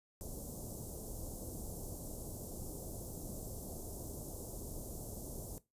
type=band-stop noise; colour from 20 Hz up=pink; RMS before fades=-45 dBFS; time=0.21-5.58 s; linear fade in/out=0 ms; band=650 to 6900 Hz; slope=24 dB/octave; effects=noise-tail reverb RT60 0.2 s tail -17 dB re dry + resampled to 32000 Hz